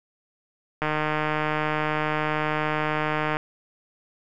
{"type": "click train", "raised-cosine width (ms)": 0.5, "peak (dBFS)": -10, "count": 391, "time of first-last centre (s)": [0.82, 3.369], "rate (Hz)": 153, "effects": []}